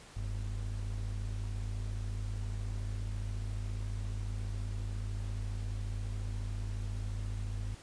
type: ring-modulated tone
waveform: triangle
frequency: 72.9 Hz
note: D2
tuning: 12 cents flat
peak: -29 dBFS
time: 0.16-7.75 s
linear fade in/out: 10 ms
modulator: 27.2 Hz
effects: pink hiss -54 dBFS RMS until 7.82 s + resampled to 22050 Hz